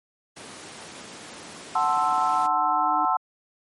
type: noise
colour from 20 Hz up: pink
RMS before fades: -40 dBFS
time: 0.36-2.47 s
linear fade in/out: 10 ms
type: tone with exponential growth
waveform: sine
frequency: 305.4 Hz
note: D#4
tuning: 32 cents flat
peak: -31 dBFS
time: 0.84-3.05 s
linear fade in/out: 0 ms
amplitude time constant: 480 ms
type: chord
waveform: sine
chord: F# half-diminished seventh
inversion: none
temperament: equal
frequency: 740 / 880 / 1046.5 / 1318.5 Hz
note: F#5 / A5 / C6 / E6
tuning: 0 / 0 / 0 / 0 cents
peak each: -25 dBFS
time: 1.75-3.17 s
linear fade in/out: 5 ms
effects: high-pass 200 Hz 12 dB/octave + MP3 48 kbps